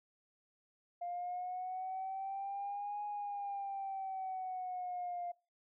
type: exponential two-way sweep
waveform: sine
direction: up then down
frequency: 698.5 to 830.6 to 698.5 Hz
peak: -37 dBFS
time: 1.01-5.32 s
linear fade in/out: 10 ms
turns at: 3.04 s
effects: noise-tail reverb RT60 0.3 s tail -23 dB re dry + tanh soft clip ceiling -33 dBFS